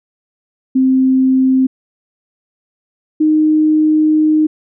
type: tone pair in turn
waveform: sine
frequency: 261.6 / 308.9 Hz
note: C4 / D#4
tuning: 0 / -12 cents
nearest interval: minor third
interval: 288 cents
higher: second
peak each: -8 dBFS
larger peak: neither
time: 0.75-1.67 / 3.2-4.47 s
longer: second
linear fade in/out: 10 ms
effects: none